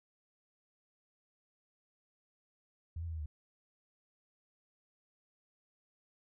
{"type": "tone with pitch steps", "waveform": "sine", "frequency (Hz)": [81.9, 84.6, 81.7, 79.6, 74.8], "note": ["E2", "E2", "E2", "D#2", "D2"], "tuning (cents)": [-11, 45, -15, 40, 32], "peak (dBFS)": -37, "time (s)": [2.96, 3.26], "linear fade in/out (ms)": 5, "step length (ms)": 60, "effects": []}